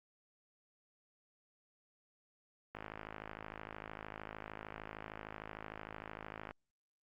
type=click train; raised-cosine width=0.5 ms; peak=-29 dBFS; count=201; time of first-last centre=2.75-6.509 s; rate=53.2 Hz; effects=Opus 48 kbps